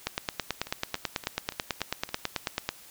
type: two click trains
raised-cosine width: 0.2 ms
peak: -10 / -22 dBFS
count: 25 / 6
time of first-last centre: 0.07-2.69 / 0.67-2.09 s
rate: 9.16 / 3.52 Hz
effects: white hiss -51 dBFS RMS until 2.9 s